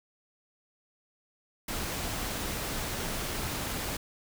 pink noise, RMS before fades -34 dBFS, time 1.68-3.97 s, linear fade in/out 5 ms, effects none

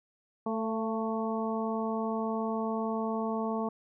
harmonic tone with a mistuned harmonic, 221.6 Hz, A3, 13 cents sharp, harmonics 1 / 2 / 3 / 4 / 5, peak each -32 / -35 / -37 / -38 / -39 dBFS, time 0.46-3.69 s, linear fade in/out 5 ms, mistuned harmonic 3, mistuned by +28 cents, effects none

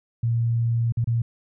sine tone with dropouts, 116.54 Hz, A#2, in tune, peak -19 dBFS, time 0.23-1.22 s, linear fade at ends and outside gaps 5 ms, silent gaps 0.923-0.971 / 1.044-1.072 s, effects none

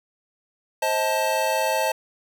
square chord, A diminished, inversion first, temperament just, 528 / 633.6 / 880 Hz, C5 / Eb5 / A5, +16 / +31 / 0 cents, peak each -27 / -26 / -25 dBFS, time 0.82-1.92 s, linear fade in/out 5 ms, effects none

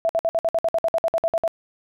sine tone bursts, 662 Hz, E5, 7 cents sharp, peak -17 dBFS, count 15, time 0.05-1.478 s, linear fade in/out 0 ms, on 42 ms, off 57 ms, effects none

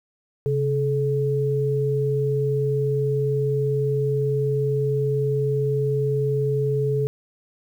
sine tone pair together, 135.44 / 430 Hz, C#3 / A4, -40 / -40 cents, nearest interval octave + minor sixth, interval 2000 cents, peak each -22 dBFS, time 0.46-7.07 s, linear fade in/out 0 ms, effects 9-bit

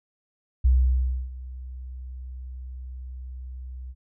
sine tone with ADSR envelope, 63.5 Hz, B1, 49 cents sharp, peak -14 dBFS, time 0.64-3.95 s, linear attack 13 ms, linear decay 640 ms, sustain -20 dB, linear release 48 ms, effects none

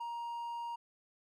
triangle tone, 940 Hz, A#5, 14 cents sharp, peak -36 dBFS, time 0-0.76 s, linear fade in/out 10 ms, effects none

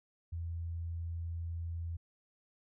sine tone, 84 Hz, E2, 33 cents sharp, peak -36 dBFS, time 0.32-1.97 s, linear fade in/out 10 ms, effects none

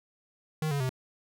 square tone with pitch steps, 155.56 / 141.83 / 129.31 Hz, D#3 / C#3 / C3, 0 / +40 / -20 cents, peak -28 dBFS, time 0.62-0.893 s, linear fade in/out 2 ms, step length 91 ms, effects none

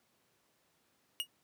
45% pulse tone with exponential decay, 2871 Hz, F7, 47 cents sharp, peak -28 dBFS, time 1.2-1.27 s, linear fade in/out 0 ms, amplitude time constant 15 ms, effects pink hiss -73 dBFS RMS until 1.43 s + high-pass 150 Hz 12 dB/octave

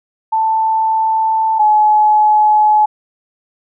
sine tone pair in turn, 884 / 850.4 Hz, A5 / G#5, +8 / +41 cents, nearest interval minor second, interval 67 cents, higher first, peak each -11 / -7 dBFS, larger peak second, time 0.32-1.59 / 1.59-2.86 s, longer neither, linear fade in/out 10 ms, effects none

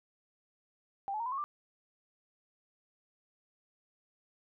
sine tone with pitch steps, 790 / 856.5 / 928.7 / 1006.9 / 1091.7 / 1183.7 Hz, G5 / A5 / A#5 / B5 / C#6 / D6, +13 / -47 / -7 / +33 / -27 / +13 cents, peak -33 dBFS, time 1.08-1.44 s, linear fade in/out 0 ms, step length 60 ms, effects none

